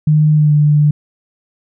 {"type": "tone with pitch glide", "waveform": "sine", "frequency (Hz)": [152.6, 148.68], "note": ["D#3", "D3"], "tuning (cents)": [-33, 22], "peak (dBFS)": -7, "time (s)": [0.07, 0.91], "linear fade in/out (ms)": 5, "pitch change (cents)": -45, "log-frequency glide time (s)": [0.34, 0.53], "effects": []}